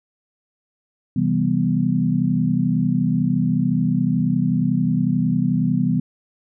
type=chord; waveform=sine; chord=C major seventh; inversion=none; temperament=equal; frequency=130.81 / 164.81 / 196 / 246.9 Hz; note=C3 / E3 / G3 / B3; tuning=0 / 0 / 0 / 0 cents; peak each=-24 / -21 / -22 / -21 dBFS; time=1.16-6 s; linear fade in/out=5 ms; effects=none